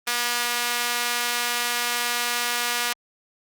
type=tone with high-pass filter; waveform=sawtooth; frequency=240.8 Hz; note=B3; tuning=44 cents flat; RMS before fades=-25 dBFS; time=0.07-2.93 s; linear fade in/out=5 ms; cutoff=1400 Hz; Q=0.59; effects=Opus 24 kbps